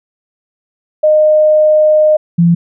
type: tone pair in turn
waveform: sine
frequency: 614 / 170.52 Hz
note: D#5 / F3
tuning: -23 / -41 cents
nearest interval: octave + minor seventh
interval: 2218 cents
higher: first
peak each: -5 dBFS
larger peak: neither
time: 1.03-2.17 / 2.38-2.55 s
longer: first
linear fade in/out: 10 ms
effects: none